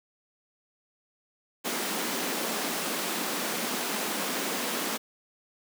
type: high-pass noise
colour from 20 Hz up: pink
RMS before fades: -31 dBFS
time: 1.64-4.98 s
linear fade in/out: 20 ms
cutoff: 190 Hz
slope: 48 dB/octave
effects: none